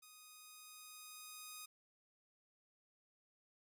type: tone with level ramp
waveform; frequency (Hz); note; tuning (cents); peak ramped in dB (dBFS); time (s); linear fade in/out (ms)
5% pulse; 1244.5; D#6; 0; -47 to -37; 0.02-1.66; 10
effects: none